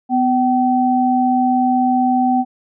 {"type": "tone pair together", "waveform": "sine", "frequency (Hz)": [250.5, 766], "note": ["B3", "G5"], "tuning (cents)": [25, -40], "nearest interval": "octave + perfect fifth", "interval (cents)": 1935, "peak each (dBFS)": -15, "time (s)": [0.09, 2.45], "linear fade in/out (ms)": 50, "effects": []}